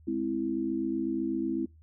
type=chord; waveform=sine; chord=Ab augmented; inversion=none; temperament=equal; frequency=207.7 / 261.6 / 329.6 Hz; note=Ab3 / C4 / E4; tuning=0 / 0 / 0 cents; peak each=-36 / -32 / -30 dBFS; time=0.07-1.66 s; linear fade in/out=10 ms; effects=noise-tail reverb RT60 0.2 s tail -23 dB re dry + added 79 Hz sine -53 dBFS peak until 1.82 s